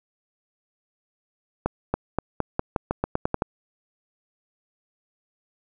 accelerating click train, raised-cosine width 1 ms, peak -8 dBFS, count 12, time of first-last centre 1.66-3.421 s, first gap 280 ms, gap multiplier 0.88, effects none

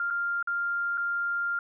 sine tone with dropouts, 1396.9 Hz, F6, in tune, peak -26 dBFS, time 0-1.59 s, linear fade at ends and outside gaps 2 ms, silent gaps 0.103-0.107 / 0.427-0.473 / 0.974-0.978 s, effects none

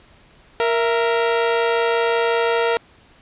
sawtooth tone pair together, 466.2 / 666.6 Hz, A#4 / E5, 0 / +19 cents, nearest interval tritone, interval 619 cents, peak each -13 / -20 dBFS, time 0.6-2.77 s, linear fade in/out 0 ms, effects pink hiss -51 dBFS RMS until 3.21 s + resampled to 8000 Hz

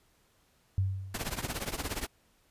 sine tone with exponential decay, 95.8 Hz, G2, 39 cents flat, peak -23 dBFS, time 0.78-1.47 s, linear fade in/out 0 ms, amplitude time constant 150 ms
pink noise with tremolo, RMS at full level -32 dBFS, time 1.14-2.07 s, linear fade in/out 5 ms, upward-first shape triangle, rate 17 Hz, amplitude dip 90%
effects pink hiss -68 dBFS RMS until 2.5 s + resampled to 32000 Hz

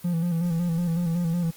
triangle tone with vibrato, 170 Hz, F3, 46 cents flat, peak -20 dBFS, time 0.04-1.51 s, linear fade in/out 10 ms, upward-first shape square, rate 5.4 Hz, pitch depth 51 cents each way, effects white hiss -49 dBFS RMS until 1.56 s + Opus 32 kbps

